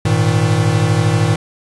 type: chord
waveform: square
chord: Ab suspended second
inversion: none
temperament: equal with one note detuned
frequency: 103.83 / 116.54 / 157.83 Hz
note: Ab2 / Bb2 / Eb3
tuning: 0 / 0 / +25 cents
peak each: -17 dBFS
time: 0.05-1.36 s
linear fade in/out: 5 ms
effects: resampled to 24000 Hz + 8-bit